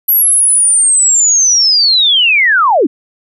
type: linear sweep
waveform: sine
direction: down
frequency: 11840 to 233.1 Hz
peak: -6 dBFS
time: 0.08-2.87 s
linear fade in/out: 10 ms
effects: none